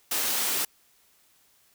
white high-pass noise, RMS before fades -27 dBFS, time 0.11-0.65 s, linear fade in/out 5 ms, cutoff 230 Hz, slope 12 dB/octave, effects white hiss -63 dBFS RMS until 1.74 s

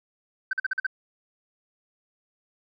sine tone bursts, 1541 Hz, G6, 30 cents flat, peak -21 dBFS, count 6, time 0.51-0.867 s, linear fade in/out 5 ms, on 22 ms, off 45 ms, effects tanh soft clip ceiling -20 dBFS

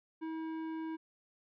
sine tone with tanh clipping, 321.1 Hz, E4, 45 cents flat, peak -39 dBFS, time 0.21-0.97 s, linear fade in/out 20 ms, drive 13 dB, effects none

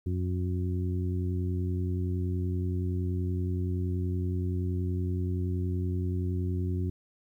harmonic tone, 90.6 Hz, F#2, 36 cents flat, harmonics 1 / 2 / 3 / 4, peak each -28 / -36 / -38 / -39 dBFS, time 0.06-6.9 s, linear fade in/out 5 ms, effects 11-bit

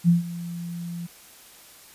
sine tone with ADSR envelope, 171.7 Hz, F3, 29 cents flat, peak -12 dBFS, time 0.04-1.07 s, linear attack 45 ms, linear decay 140 ms, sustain -18 dB, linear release 14 ms, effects white hiss -49 dBFS RMS until 1.94 s + resampled to 32000 Hz

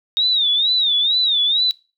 sine tone with vibrato, 3700 Hz, A#7, 14 cents flat, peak -14 dBFS, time 0.17-1.71 s, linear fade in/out 0 ms, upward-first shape sine, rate 2.2 Hz, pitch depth 140 cents each way, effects noise-tail reverb RT60 0.3 s tail -21 dB re dry

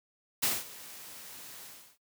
white noise with ADSR envelope, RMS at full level -27 dBFS, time 0.42-1.98 s, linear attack 15 ms, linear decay 200 ms, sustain -20 dB, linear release 350 ms, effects noise-tail reverb RT60 0.1 s tail -21 dB re dry + high-pass 100 Hz 12 dB/octave

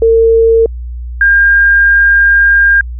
sine tone pair in turn, 453.9 / 1607.3 Hz, A#4 / G6, -46 / +43 cents, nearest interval octave + minor seventh, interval 2189 cents, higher second, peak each -4 dBFS, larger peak neither, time 0.02-0.66 / 1.21-2.81 s, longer second, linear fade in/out 2 ms, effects added 60 Hz sine -19 dBFS peak until 2.99 s

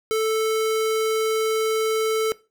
square tone, 440 Hz, A4, in tune, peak -20 dBFS, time 0.11-2.32 s, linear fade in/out 0 ms, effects noise-tail reverb RT60 0.3 s tail -20 dB re dry

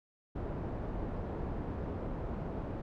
pink low-pass noise, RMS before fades -38 dBFS, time 0.35-2.82 s, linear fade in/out 10 ms, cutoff 710 Hz, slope 12 dB/octave, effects none

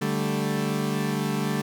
30% pulse chord, D suspended fourth, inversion none, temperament equal, 146.83 / 196 / 220 Hz, D3 / G3 / A3, 0 / 0 / 0 cents, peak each -26 dBFS, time 0.01-1.62 s, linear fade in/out 10 ms, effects none

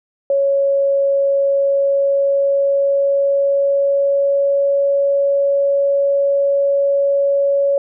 sine tone with pitch glide, 554.4 to 559.5 Hz, C#5 to C#5, 0 to +16 cents, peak -12 dBFS, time 0.3-7.78 s, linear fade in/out 2 ms, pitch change +16 cents, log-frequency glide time 1.08-4.77 s, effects none

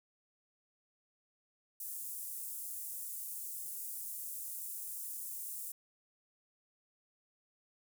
pink high-pass noise, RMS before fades -43 dBFS, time 1.8-5.72 s, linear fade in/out 5 ms, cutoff 9000 Hz, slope 24 dB/octave, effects none

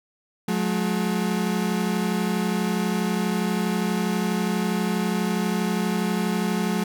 35% pulse tone pair together, 181.09 / 213.4 Hz, F#3 / G#3, -37 / +47 cents, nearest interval minor third, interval 284 cents, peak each -23 dBFS, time 0.48-6.84 s, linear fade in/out 5 ms, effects none

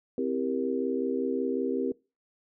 sine chord, C dominant seventh, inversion none, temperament just, 261.6 / 327 / 392.4 / 470.9 Hz, C4 / E4 / G4 / Bb4, 0 / -14 / +2 / +18 cents, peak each -30 / -36 / -31 / -32 dBFS, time 0.18-1.92 s, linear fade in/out 2 ms, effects noise-tail reverb RT60 0.3 s tail -24 dB re dry

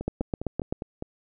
two click trains, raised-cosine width 2 ms, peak -13 / -19 dBFS, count 6 / 6, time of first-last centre 0.08-0.725 / 0.01-1.024 s, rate 7.75 / 4.93 Hz, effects none

